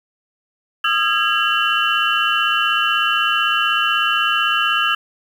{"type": "tone cluster", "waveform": "sine", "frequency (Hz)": [1237, 1353, 1647, 2753, 3010], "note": ["D#6", "E6", "G#6", "F7", "F#7"], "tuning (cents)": [-10, 45, -15, -25, 29], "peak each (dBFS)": -21, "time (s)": [0.84, 4.95], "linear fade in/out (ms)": 5, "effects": ["tanh soft clip ceiling -3 dBFS", "7-bit"]}